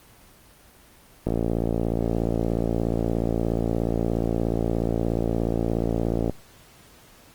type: click train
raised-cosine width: 2 ms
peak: -10 dBFS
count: 287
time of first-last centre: 1.27-6.296 s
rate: 56.9 Hz
effects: pink hiss -52 dBFS RMS until 7.34 s + Opus 24 kbps